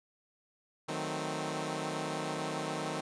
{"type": "chord", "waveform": "10% pulse", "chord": "D# diminished seventh", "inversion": "none", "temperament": "equal", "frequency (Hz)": [155.56, 185, 220, 261.6], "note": ["D#3", "F#3", "A3", "C4"], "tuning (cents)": [0, 0, 0, 0], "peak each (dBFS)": [-29, -33, -34, -32], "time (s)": [0.88, 3.01], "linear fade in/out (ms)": 10, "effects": ["resampled to 22050 Hz"]}